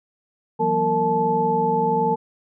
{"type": "tone cluster", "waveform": "sine", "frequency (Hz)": [166.9, 187.8, 239.1, 456.3, 869], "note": ["E3", "F#3", "A#3", "A#4", "A5"], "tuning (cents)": [22, 26, 44, -37, -22], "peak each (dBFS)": [-28, -29, -29, -22, -20], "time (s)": [0.59, 2.16], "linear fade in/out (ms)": 20, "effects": []}